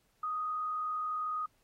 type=tone with frequency modulation; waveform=sine; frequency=1244.5 Hz; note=D#6; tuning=in tune; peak=-32 dBFS; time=0.23-1.46 s; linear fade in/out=5 ms; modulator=39.6 Hz; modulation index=0.41; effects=pink hiss -73 dBFS RMS until 1.63 s + AAC 48 kbps